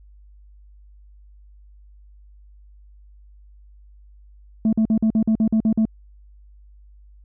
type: tone bursts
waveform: sine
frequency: 220 Hz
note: A3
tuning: in tune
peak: -12 dBFS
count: 10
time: 4.65-5.853 s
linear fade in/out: 2 ms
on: 78 ms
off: 47 ms
effects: tanh soft clip ceiling -13 dBFS + added 50 Hz sine -45 dBFS peak until 7.24 s